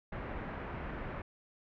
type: low-pass noise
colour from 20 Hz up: pink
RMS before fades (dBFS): -41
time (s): 0.12-1.22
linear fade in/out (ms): 5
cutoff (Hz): 2100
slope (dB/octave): 24
effects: none